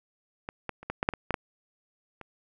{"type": "clicks", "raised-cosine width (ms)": 0.5, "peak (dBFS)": [-20, -17, -30, -16, -12, -7, -20, -12, -11, -27], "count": 10, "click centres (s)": [0.489, 0.693, 0.83, 0.9, 1.029, 1.089, 1.137, 1.307, 1.342, 2.213], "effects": []}